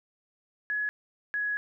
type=tone pair in turn; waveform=sine; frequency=1690 / 1676.4 Hz; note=G#6 / G#6; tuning=+30 / +16 cents; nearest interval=unison; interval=14 cents; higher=first; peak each=-27 dBFS; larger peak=neither; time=0.7-0.89 / 1.34-1.57 s; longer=second; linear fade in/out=0 ms; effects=none